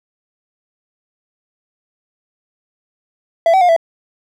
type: tone with pitch steps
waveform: triangle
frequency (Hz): 667 / 762 / 712 / 663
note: E5 / G5 / F5 / E5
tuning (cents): +20 / -49 / +33 / +10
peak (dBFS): -6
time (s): 3.46-3.764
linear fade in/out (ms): 2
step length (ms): 76
effects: none